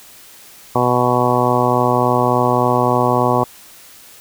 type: harmonic tone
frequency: 123.47 Hz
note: B2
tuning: in tune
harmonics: 1 / 2 / 3 / 4 / 5 / 6 / 7 / 8 / 9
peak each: -21 / -21 / -21 / -21 / -21 / -21 / -21 / -21 / -21 dBFS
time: 0.75-3.44 s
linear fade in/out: 5 ms
effects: white hiss -42 dBFS RMS until 4.2 s